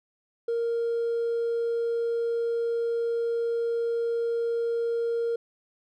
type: tone with hard clipping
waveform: triangle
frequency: 465.7 Hz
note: A#4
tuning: 2 cents flat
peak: -24 dBFS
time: 0.48-5.36 s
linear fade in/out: 5 ms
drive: 2 dB
effects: none